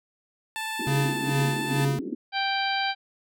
15% pulse tone with vibrato, 880 Hz, A5, in tune, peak -23 dBFS, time 0.56-1.85 s, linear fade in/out 0 ms, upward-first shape square, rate 19 Hz, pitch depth 9 cents each way
white band-pass noise, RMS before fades -32 dBFS, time 0.79-2.15 s, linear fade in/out 5 ms, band 220 to 350 Hz, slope 48 dB/octave
square tone with tremolo, 138.8 Hz, C#3, 3 cents sharp, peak -22 dBFS, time 0.87-1.99 s, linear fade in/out 0 ms, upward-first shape sine, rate 2.3 Hz, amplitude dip 85%
harmonic tone, 784 Hz, G5, in tune, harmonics 1 / 2 / 3 / 4 / 5 / 6, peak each -27 / -30 / -32 / -33 / -34 / -35 dBFS, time 2.32-2.95 s, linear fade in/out 50 ms
effects none

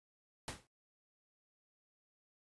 pink noise with exponential decay, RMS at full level -39 dBFS, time 0.48-0.67 s, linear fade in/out 0 ms, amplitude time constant 41 ms, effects noise-tail reverb RT60 0.1 s tail -18 dB re dry + resampled to 24000 Hz

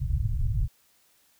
pink low-pass noise, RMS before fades -26 dBFS, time 0-0.68 s, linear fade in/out 20 ms, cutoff 130 Hz, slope 48 dB/octave, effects white hiss -64 dBFS RMS until 1.39 s

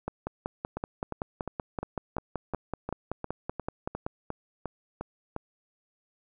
two click trains, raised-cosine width 1 ms, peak -17 / -19 dBFS, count 22 / 14, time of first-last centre 0.08-4.065 / 0.77-5.364 s, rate 5.27 / 2.83 Hz, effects none

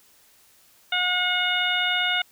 harmonic tone, 723 Hz, F#5, 40 cents flat, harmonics 1 / 2 / 3 / 4 / 5, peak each -30 / -26 / -27 / -26 / -28 dBFS, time 0.92-2.22 s, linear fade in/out 5 ms, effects white hiss -57 dBFS RMS until 2.31 s

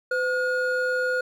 triangle tone pair together, 508 / 1436.8 Hz, B4 / F6, +49 / +49 cents, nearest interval octave + tritone, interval 1800 cents, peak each -23 / -23 dBFS, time 0.11-1.21 s, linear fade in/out 5 ms, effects none

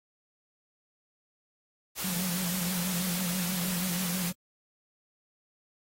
white noise, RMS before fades -34 dBFS, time 1.95-4.33 s, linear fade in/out 50 ms
triangle tone with vibrato, 180 Hz, F#3, 47 cents flat, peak -30 dBFS, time 2.04-4.32 s, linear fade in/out 5 ms, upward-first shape sine, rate 6.2 Hz, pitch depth 76 cents each way
effects AAC 48 kbps

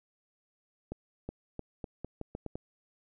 accelerating click train, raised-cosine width 2 ms, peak -24 dBFS, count 9, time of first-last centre 0.92-2.555 s, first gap 370 ms, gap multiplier 0.82, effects none

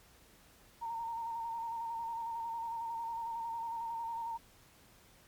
sine tone with vibrato, 920 Hz, A#5, 23 cents flat, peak -36 dBFS, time 0.81-4.38 s, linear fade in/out 20 ms, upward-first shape square, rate 11 Hz, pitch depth 24 cents each way, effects pink hiss -62 dBFS RMS until 5.27 s + MP3 96 kbps

